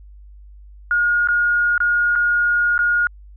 sine tone with dropouts, 1432 Hz, F6, 43 cents sharp, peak -14 dBFS, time 0.91-3.07 s, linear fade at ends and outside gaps 1 ms, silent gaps 1.274-1.286 / 1.779-1.803 / 2.154-2.159 / 2.779-2.79 s, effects added 50 Hz sine -39 dBFS peak until 3.36 s

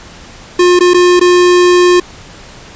square tone with dropouts, 356.5 Hz, F4, 36 cents sharp, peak -5 dBFS, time 0.59-2 s, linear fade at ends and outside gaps 5 ms, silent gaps 0.792-0.806 / 0.936-0.943 / 1.196-1.211 s, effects pink hiss -34 dBFS RMS until 2.75 s + resampled to 16000 Hz

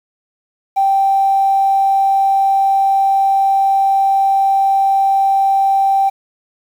triangle tone, 782 Hz, G5, 4 cents flat, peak -6 dBFS, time 0.76-6.1 s, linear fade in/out 20 ms, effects tanh soft clip ceiling -8 dBFS + 7-bit

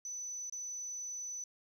sine tone with dropouts, 5990 Hz, F#8, 20 cents sharp, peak -39 dBFS, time 0.05-1.44 s, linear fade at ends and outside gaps 2 ms, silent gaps 0.498-0.524 s, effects 11-bit

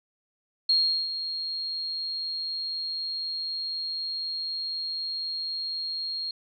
sine tone with ADSR envelope, 4254 Hz, C8, 28 cents sharp, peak -18 dBFS, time 0.69-6.31 s, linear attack 6 ms, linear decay 380 ms, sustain -11 dB, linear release 3 ms, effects none

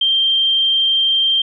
sine tone, 3163 Hz, G7, 15 cents sharp, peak -12 dBFS, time 0.01-1.42 s, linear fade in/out 5 ms, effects none

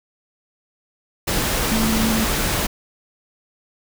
sine tone in noise, 222 Hz, A3, 16 cents sharp, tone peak -19 dBFS, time 1.71-2.25 s, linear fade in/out 10 ms, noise pink, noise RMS -21 dBFS, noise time 1.27-2.67 s, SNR -1 dB, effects none

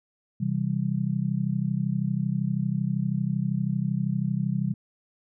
sine chord, C major, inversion none, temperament just, 130.81 / 163.52 / 196.22 Hz, C3 / E3 / G3, 0 / -14 / +2 cents, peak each -28 dBFS, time 0.4-4.74 s, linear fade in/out 10 ms, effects none

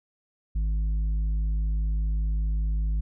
triangle tone with tanh clipping, 52.5 Hz, G#1, 19 cents sharp, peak -24 dBFS, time 0.55-3.01 s, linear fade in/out 10 ms, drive 10 dB, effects none

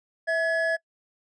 triangle tone pair together, 654 / 1694.3 Hz, E5 / G#6, -14 / +34 cents, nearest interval octave + major third, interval 1648 cents, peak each -23 dBFS, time 0.27-0.77 s, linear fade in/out 20 ms, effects noise-tail reverb RT60 0.1 s tail -26 dB re dry + resampled to 22050 Hz

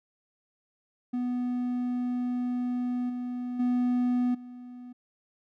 triangle tone with level steps, 246.9 Hz, B3, in tune, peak -25 / -29 / -21 / -39 dBFS, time 1.13-4.93 s, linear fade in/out 10 ms, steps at 3.09 / 3.59 / 4.34 s, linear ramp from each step 10 ms, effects none

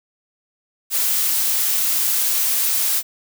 blue noise, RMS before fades -19 dBFS, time 0.9-3.03 s, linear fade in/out 50 ms, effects none

